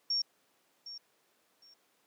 sine tone with echo, 5520 Hz, F8, 21 cents flat, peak -28 dBFS, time 0.1-0.22 s, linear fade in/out 5 ms, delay 760 ms, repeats 2, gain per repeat -14 dB, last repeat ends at 1.74 s, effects pink hiss -71 dBFS RMS until 2.06 s + high-pass 300 Hz 12 dB/octave

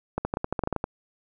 clicks, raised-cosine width 1 ms, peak -12 dBFS, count 12, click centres 0.18 / 0.25 / 0.339 / 0.371 / 0.444 / 0.526 / 0.592 / 0.637 / 0.674 / 0.727 / 0.763 / 0.841 s, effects none

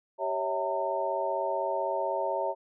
harmonic tone with a mistuned harmonic, 130 Hz, C3, 11 cents flat, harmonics 3 / 4 / 5 / 6 / 7, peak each -36 / -32 / -32 / -43 / -32 dBFS, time 0.18-2.55 s, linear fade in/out 50 ms, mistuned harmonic 4, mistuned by +110 cents, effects none

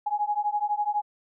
sine beating tone pair, 827 / 839 Hz, G#5 / G#5, -8 / +17 cents, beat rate 12 Hz, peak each -27 / -27 dBFS, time 0.06-1.02 s, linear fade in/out 10 ms, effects none

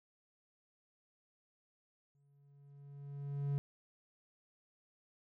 triangle tone with exponential growth, 141.5 Hz, C#3, 36 cents sharp, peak -29 dBFS, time 2.15-3.58 s, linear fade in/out 0 ms, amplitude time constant 310 ms, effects none

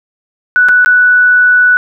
sine tone with dropouts, 1481 Hz, F#6, 1 cent sharp, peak -4 dBFS, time 0.56-1.77 s, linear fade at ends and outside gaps 0 ms, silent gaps 0.686-0.691 / 0.847-0.86 s, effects none

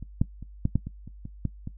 clicks, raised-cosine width 5 ms, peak -26 / -9 / -28 / -11 / -10 / -22 / -28 / -24 / -14 / -21 dBFS, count 10, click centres 0.026 / 0.215 / 0.426 / 0.654 / 0.756 / 0.87 / 1.076 / 1.254 / 1.453 / 1.674 s, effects noise-tail reverb RT60 0.1 s tail -18 dB re dry + added 50 Hz sine -43 dBFS peak until 1.77 s

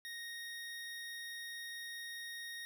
25% pulse tone, 1864.7 Hz, A#6, in tune, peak -40 dBFS, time 0.05-2.65 s, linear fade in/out 0 ms, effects none

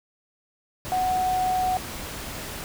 sine tone in noise, 740 Hz, F#5, in tune, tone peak -21 dBFS, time 0.92-1.77 s, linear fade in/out 0 ms, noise pink, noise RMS -35 dBFS, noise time 0.85-2.64 s, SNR +11 dB, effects none

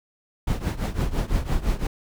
brown noise with tremolo, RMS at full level -20 dBFS, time 0.47-1.87 s, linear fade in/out 5 ms, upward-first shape triangle, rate 5.9 Hz, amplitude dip 90%, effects none

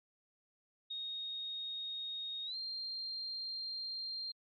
sine tone with pitch glide, 3729 to 4186 Hz, A#7 to C8, 0 to 0 cents, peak -39 dBFS, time 0.9-4.32 s, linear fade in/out 10 ms, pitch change +200 cents, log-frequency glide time 2.45-2.56 s, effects AAC 32 kbps

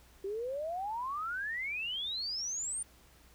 sine exponential sweep, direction up, 380 to 9180 Hz, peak -34 dBFS, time 0.24-2.83 s, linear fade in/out 5 ms, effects added 60 Hz sine -62 dBFS peak until 3.34 s + pink hiss -62 dBFS RMS until 3.34 s

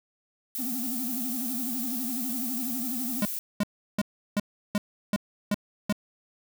violet noise, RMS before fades -33 dBFS, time 0.55-3.39 s, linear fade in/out 0 ms
triangle tone with vibrato, 246.9 Hz, B3, in tune, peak -30 dBFS, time 0.58-3.22 s, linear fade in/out 20 ms, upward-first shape sine, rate 12 Hz, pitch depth 140 cents each way
square tone bursts, 205.9 Hz, G#3, 15 cents flat, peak -23 dBFS, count 8, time 3.22-5.926 s, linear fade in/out 2 ms, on 32 ms, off 350 ms
effects none

